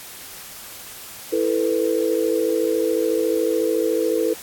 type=chord; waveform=sine; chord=E suspended fourth; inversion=none; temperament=equal; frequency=329.6 / 440 / 493.9 Hz; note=E4 / A4 / B4; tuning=0 / 0 / 0 cents; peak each=-23 / -21 / -22 dBFS; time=1.32-4.34 s; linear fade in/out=10 ms; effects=white hiss -38 dBFS RMS until 4.42 s + AAC 64 kbps